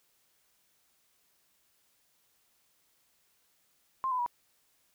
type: tone with pitch steps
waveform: sine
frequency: 1054 / 1007 / 966 Hz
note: C6 / B5 / B5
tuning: +12 / +33 / -39 cents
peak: -28 dBFS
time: 4.04-4.262 s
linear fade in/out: 0 ms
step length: 74 ms
effects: white hiss -71 dBFS RMS until 4.94 s